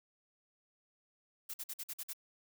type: noise bursts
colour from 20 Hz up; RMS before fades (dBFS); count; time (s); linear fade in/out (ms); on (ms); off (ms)
blue; -42; 7; 1.49-2.134; 10; 50; 49
effects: none